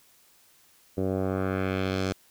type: tone with low-pass filter sweep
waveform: 10% pulse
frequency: 94.8 Hz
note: F#2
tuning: 43 cents sharp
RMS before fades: -28 dBFS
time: 0.97-2.13 s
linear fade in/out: 10 ms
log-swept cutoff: 460 to 6600 Hz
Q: 1.3
effects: white hiss -60 dBFS RMS until 2.3 s